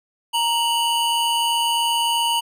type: tone pair together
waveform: square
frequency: 932.3 / 2960 Hz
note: A#5 / F#7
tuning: 0 / 0 cents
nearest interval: octave + minor sixth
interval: 2000 cents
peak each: -21 / -22 dBFS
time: 0.33-2.41 s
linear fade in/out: 20 ms
effects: resampled to 32000 Hz